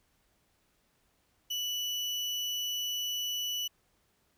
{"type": "tone", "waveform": "35% pulse", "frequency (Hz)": 2960, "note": "F#7", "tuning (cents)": 0, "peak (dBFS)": -30, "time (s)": [1.5, 3.68], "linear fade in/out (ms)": 10, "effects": ["pink hiss -72 dBFS RMS until 4.37 s"]}